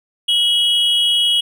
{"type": "tone pair together", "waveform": "triangle", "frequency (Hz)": [2932, 3294], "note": ["F#7", "G#7"], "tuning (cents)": [-16, -15], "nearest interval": "major second", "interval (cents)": 201, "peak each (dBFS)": -14, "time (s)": [0.28, 1.41], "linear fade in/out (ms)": 10, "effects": []}